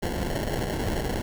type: noise with sample-and-hold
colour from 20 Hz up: pink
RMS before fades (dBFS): -28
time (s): 0.02-1.22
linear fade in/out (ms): 10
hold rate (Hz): 1225
effects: none